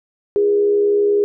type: tone with frequency modulation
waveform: sine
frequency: 410 Hz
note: G#4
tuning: 22 cents flat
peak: -12 dBFS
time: 0.36-1.24 s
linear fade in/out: 0 ms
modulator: 71.8 Hz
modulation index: 0.35
effects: none